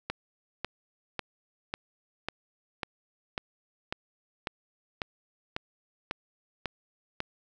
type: click train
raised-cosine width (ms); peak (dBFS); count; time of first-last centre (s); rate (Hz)
0.3; -15; 14; 0.1-7.204; 1.83
effects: none